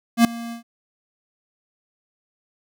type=tone with ADSR envelope; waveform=square; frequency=233.1 Hz; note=A#3; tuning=in tune; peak=-9 dBFS; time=0.17-0.63 s; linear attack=77 ms; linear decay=4 ms; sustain=-21 dB; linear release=110 ms; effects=none